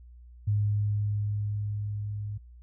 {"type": "tone with level ramp", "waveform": "sine", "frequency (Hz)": 103.83, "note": "G#2", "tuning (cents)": 0, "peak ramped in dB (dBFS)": [-22, -32], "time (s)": [0.47, 2.38], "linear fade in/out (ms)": 10, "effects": ["added 60 Hz sine -47 dBFS peak until 2.62 s"]}